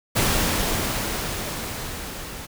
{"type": "noise with level ramp", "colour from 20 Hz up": "pink", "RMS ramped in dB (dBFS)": [-20, -36], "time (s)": [0.15, 2.47], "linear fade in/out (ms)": 20, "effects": []}